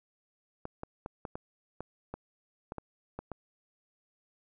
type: clicks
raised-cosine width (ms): 1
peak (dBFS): -24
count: 11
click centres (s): 0.654 / 0.834 / 1.061 / 1.252 / 1.355 / 1.806 / 2.14 / 2.721 / 2.783 / 3.19 / 3.317
effects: none